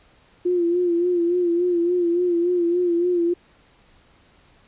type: tone with vibrato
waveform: sine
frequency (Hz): 349.2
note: F4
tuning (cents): 0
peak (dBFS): -17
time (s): 0.45-3.34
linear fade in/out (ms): 10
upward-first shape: sine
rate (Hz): 3.5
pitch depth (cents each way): 53
effects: pink hiss -56 dBFS RMS until 4.67 s + resampled to 8000 Hz